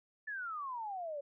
sine exponential sweep, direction down, 1765 to 554.4 Hz, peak -38 dBFS, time 0.27-1.21 s, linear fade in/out 10 ms, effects none

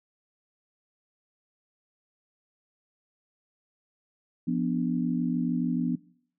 sine chord, B diminished, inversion second, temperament equal, 174.61 / 246.9 / 293.7 Hz, F3 / B3 / D4, 0 / 0 / 0 cents, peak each -29 / -27 / -32 dBFS, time 4.47-5.96 s, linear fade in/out 10 ms, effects noise-tail reverb RT60 0.6 s tail -22 dB re dry

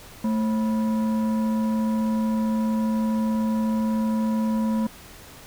sine tone with frequency modulation, 220.9 Hz, A3, 7 cents sharp, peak -19 dBFS, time 0.24-4.87 s, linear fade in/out 5 ms, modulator 758 Hz, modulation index 0.4, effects tanh soft clip ceiling -17 dBFS + pink hiss -45 dBFS RMS until 5.46 s

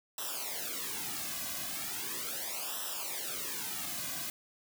white noise with flanger, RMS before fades -38 dBFS, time 0.18-4.3 s, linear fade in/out 2 ms, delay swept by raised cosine 0.44 to 2.24 ms, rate 0.38 Hz, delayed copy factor -0.95, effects none

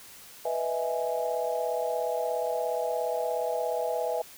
sine chord, E major seventh, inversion second, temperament equal, 493.9 / 622.3 / 659.3 / 830.6 Hz, B4 / D#5 / E5 / G#5, 0 / 0 / 0 / 0 cents, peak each -31 / -34 / -31 / -34 dBFS, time 0.45-4.22 s, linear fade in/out 5 ms, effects white hiss -49 dBFS RMS until 4.37 s

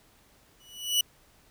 sawtooth tone with exponential growth, 2948 Hz, F#7, 7 cents flat, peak -16 dBFS, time 0.6-1.01 s, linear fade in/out 5 ms, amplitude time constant 89 ms, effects pink hiss -61 dBFS RMS until 1.5 s

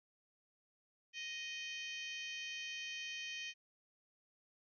harmonic tone, 622.3 Hz, D#5, in tune, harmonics 3 / 4 / 5 / 6 / 7 / 8 / 9 / 10, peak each -50 / -46 / -47 / -60 / -57 / -62 / -56 / -57 dBFS, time 1.13-3.54 s, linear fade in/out 50 ms, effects none

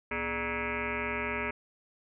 sine tone with frequency modulation, 1298 Hz, E6, 27 cents flat, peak -30 dBFS, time 0.11-1.51 s, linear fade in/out 5 ms, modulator 176 Hz, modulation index 6.6, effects none

